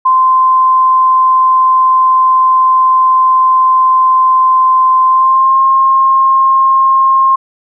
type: tone with pitch glide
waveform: sine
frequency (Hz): 1038 to 1066.6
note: C6 to C6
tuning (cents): -14 to +33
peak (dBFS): -5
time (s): 0.05-7.36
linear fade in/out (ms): 10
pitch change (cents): +47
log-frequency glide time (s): 5.05-5.6
effects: none